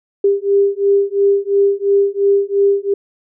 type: beating tone pair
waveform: sine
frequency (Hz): 397.7 / 400.6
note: G4 / G4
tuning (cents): +25 / +38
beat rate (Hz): 2.9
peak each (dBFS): -14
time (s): 0.24-2.94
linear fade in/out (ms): 5
effects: none